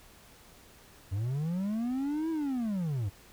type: linear two-way sweep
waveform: triangle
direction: up then down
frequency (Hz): 90.6 to 329.6 to 90.6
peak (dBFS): -27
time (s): 1.11-3.1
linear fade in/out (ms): 20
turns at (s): 2.3
effects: pink hiss -56 dBFS RMS until 3.32 s